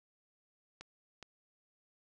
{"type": "clicks", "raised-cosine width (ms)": 0.2, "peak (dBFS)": -30, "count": 2, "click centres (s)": [0.81, 1.227], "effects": ["resampled to 24000 Hz"]}